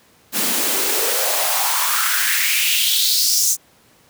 white noise with high-pass filter sweep, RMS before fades -18 dBFS, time 0.32-3.57 s, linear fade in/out 50 ms, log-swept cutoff 200 to 6800 Hz, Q 3.7, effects pink hiss -53 dBFS RMS until 4.09 s + high-pass 100 Hz 12 dB/octave

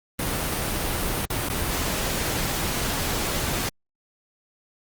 pink noise with dropouts, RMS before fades -26 dBFS, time 0.19-3.69 s, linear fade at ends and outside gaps 2 ms, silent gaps 1.253-1.302 / 1.487-1.499 s, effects Opus 32 kbps

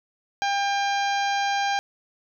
harmonic tone, 800 Hz, G5, 35 cents sharp, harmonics 1 / 2 / 3 / 4 / 5 / 6 / 7 / 8, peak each -23 / -29 / -33 / -35 / -37 / -39 / -40 / -41 dBFS, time 0.42-1.79 s, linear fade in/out 0 ms, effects 10-bit

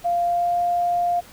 sine tone with pitch glide, 695 to 701 Hz, F5 to F5, -9 to +6 cents, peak -18 dBFS, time 0.04-1.21 s, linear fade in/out 20 ms, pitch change +15 cents, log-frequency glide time 0.23-0.56 s, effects pink hiss -46 dBFS RMS until 1.32 s

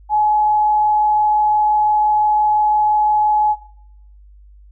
sine tone with frequency modulation, 847 Hz, G#5, 34 cents sharp, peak -12 dBFS, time 0.09-3.56 s, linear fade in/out 50 ms, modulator 25.8 Hz, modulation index 0.23, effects noise-tail reverb RT60 0.7 s tail -18 dB re dry + added 50 Hz sine -41 dBFS peak until 4.71 s

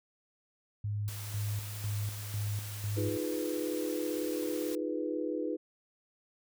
sine tone with tremolo, 103.83 Hz, G#2, in tune, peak -31 dBFS, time 0.84-3.17 s, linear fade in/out 5 ms, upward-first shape square, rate 2 Hz, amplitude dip 60%
white noise, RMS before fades -45 dBFS, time 1.08-4.75 s, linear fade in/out 0 ms
sine chord, F half-diminished seventh, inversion third, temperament equal, 311.1 / 349.2 / 415.3 / 493.9 Hz, Eb4 / F4 / Ab4 / Cb5, 0 / 0 / 0 / 0 cents, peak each -35 / -38 / -39 / -37 dBFS, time 2.96-5.57 s, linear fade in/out 20 ms
effects none

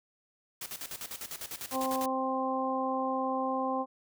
white noise with tremolo, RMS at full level -39 dBFS, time 0.61-2.06 s, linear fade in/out 5 ms, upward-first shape square, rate 10 Hz, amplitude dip 75%
harmonic tone, 262.4 Hz, C4, 5 cents sharp, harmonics 1 / 2 / 3 / 4, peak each -34 / -34 / -34 / -34 dBFS, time 1.71-3.86 s, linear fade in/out 50 ms
effects none

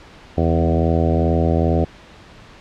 harmonic tone with a mistuned harmonic, 82.41 Hz, E2, in tune, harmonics 1 / 2 / 3 / 4 / 5 / 6 / 7 / 8 / 9, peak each -18 / -21 / -23 / -24 / -25 / -26 / -26 / -27 / -28 dBFS, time 0.37-1.85 s, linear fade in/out 10 ms, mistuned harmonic 2, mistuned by -18 cents, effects pink hiss -43 dBFS RMS until 2.6 s + low-pass 4000 Hz 12 dB/octave

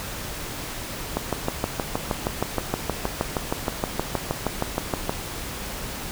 click train, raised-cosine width 1 ms, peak -8 dBFS, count 26, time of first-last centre 1.17-5.095 s, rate 6.37 Hz, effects pink hiss -33 dBFS RMS until 6.11 s

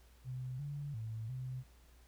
sine tone with pitch steps, 127.8 / 144 / 111.3 / 128.5 Hz, C3 / D3 / A2 / C3, -40 / -34 / +20 / -31 cents, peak -39 dBFS, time 0.24-1.64 s, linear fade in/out 50 ms, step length 350 ms, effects added 60 Hz sine -60 dBFS peak until 2.07 s + pink hiss -68 dBFS RMS until 2.07 s

